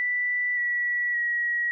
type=tone with pitch steps; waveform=sine; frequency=1972 / 1940.4 / 1909.2 Hz; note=B6 / B6 / A#6; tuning=-3 / -31 / +41 cents; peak=-23 dBFS; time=0-1.71 s; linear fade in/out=0 ms; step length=570 ms; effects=none